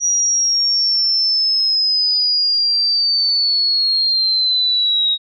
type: linear sweep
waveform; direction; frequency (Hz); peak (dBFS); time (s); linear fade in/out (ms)
sine; down; 5790 to 3782; -13; 0-5.18; 50
effects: none